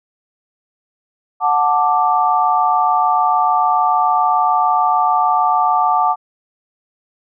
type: chord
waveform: sine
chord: D major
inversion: first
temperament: just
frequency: 734.2 / 881 / 1174.7 Hz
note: F#5 / A5 / D6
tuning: -14 / +2 / 0 cents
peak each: -16 dBFS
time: 1.4-6.16 s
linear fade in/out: 50 ms
effects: none